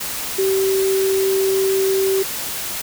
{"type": "tone in noise", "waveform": "sine", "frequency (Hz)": 385.2, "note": "G4", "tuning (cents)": -30, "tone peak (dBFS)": -15, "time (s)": [0.38, 2.23], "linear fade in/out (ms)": 10, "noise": "white", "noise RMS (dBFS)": -26, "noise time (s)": [0, 2.82], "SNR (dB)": 8, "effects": []}